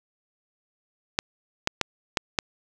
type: clicks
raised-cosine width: 0.2 ms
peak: -4 dBFS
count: 5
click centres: 1.189 / 1.674 / 1.813 / 2.172 / 2.388 s
effects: none